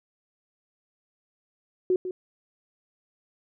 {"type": "tone with echo", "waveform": "sine", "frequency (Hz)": 367.8, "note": "F#4", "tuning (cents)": -10, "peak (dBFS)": -19, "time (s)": [1.9, 1.96], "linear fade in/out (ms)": 2, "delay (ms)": 150, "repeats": 1, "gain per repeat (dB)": -10, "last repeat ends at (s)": 2.11, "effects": []}